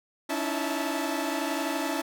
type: tone cluster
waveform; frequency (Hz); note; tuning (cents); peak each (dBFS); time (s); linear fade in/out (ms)
sawtooth; 281.1 / 312.2 / 333.3 / 654 / 878; C#4 / D#4 / E4 / E5 / A5; +24 / +6 / +19 / -14 / -4; -28 / -31 / -31 / -32 / -31; 0.29-2.02; 10
effects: none